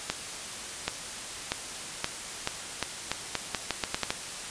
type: accelerating click train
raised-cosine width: 0.2 ms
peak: -9 dBFS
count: 14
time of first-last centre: 0.1-4.105 s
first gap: 780 ms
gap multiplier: 0.82
effects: white hiss -38 dBFS RMS until 4.5 s + resampled to 22050 Hz